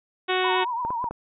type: harmonic tone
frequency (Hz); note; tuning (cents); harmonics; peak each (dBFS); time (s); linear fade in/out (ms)
370; F#4; 0; 1 / 2 / 3 / 4 / 5 / 6 / 7 / 8 / 9 / 10; -25 / -28 / -30 / -31 / -32 / -33 / -33 / -34 / -35 / -35; 0.28-0.65; 20
type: tone with vibrato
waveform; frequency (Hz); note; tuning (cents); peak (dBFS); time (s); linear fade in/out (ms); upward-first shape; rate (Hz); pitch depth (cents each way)
sine; 960; B5; -49; -25; 0.44-1.09; 5; triangle; 8.9; 110
type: clicks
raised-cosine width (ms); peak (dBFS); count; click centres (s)
1; -19; 4; 0.85 / 0.905 / 1.042 / 1.11
effects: none